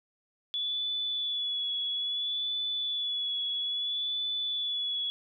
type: tone with vibrato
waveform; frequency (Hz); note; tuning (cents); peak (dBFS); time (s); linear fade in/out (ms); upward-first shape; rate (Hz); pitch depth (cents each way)
sine; 3427; A7; -46; -29; 0.54-5.1; 0; sine; 0.6; 30
effects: none